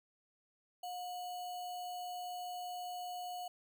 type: tone with sample-and-hold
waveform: sine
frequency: 719 Hz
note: F#5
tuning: 50 cents flat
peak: -40 dBFS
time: 0.83-3.48 s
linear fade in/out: 5 ms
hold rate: 3675 Hz
effects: none